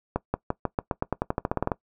accelerating click train, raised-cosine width 1 ms, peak -10 dBFS, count 17, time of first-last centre 0.16-1.718 s, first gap 180 ms, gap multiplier 0.91, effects noise-tail reverb RT60 0.1 s tail -20 dB re dry

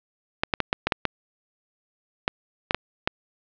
clicks, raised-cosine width 0.3 ms, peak -4 dBFS, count 11, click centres 0.435 / 0.538 / 0.603 / 0.729 / 0.87 / 0.922 / 1.053 / 2.279 / 2.709 / 2.746 / 3.075 s, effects low-pass 4000 Hz 12 dB/octave

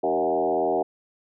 sine tone with frequency modulation, 552 Hz, C#5, 7 cents flat, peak -20 dBFS, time 0.03-0.83 s, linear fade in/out 10 ms, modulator 83.4 Hz, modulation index 2.8, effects none

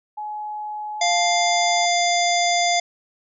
sine tone with pitch glide, 845 to 867.8 Hz, G#5 to A5, +30 to -24 cents, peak -27 dBFS, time 0.17-1.86 s, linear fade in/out 10 ms, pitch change +46 cents, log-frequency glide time 0.94-1.15 s
harmonic tone, 698.5 Hz, F5, in tune, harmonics 1 / 3 / 5 / 7 / 9 / 10, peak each -19 / -24 / -26 / -27 / -29 / -29 dBFS, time 1.01-2.8 s, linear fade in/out 5 ms
effects none

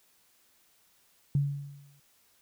sine tone with exponential decay, 141.8 Hz, C#3, 40 cents sharp, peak -21 dBFS, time 1.35-2 s, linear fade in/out 2 ms, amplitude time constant 140 ms, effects white hiss -66 dBFS RMS until 2.41 s

